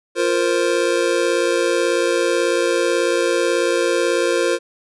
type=chord; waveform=square; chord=F suspended fourth; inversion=none; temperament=just; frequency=349.2 / 465.6 / 523.8 Hz; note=F4 / Bb4 / C5; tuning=0 / -2 / +2 cents; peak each=-21 dBFS; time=0.15-4.59 s; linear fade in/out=50 ms; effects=resampled to 24000 Hz